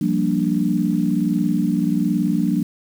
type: chord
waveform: sine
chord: G minor seventh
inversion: third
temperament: equal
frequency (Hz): 174.61 / 196 / 233.1 / 293.7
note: F3 / G3 / Bb3 / D4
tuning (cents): 0 / 0 / 0 / 0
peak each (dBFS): -22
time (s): 0.01-2.63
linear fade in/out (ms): 5
effects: 7-bit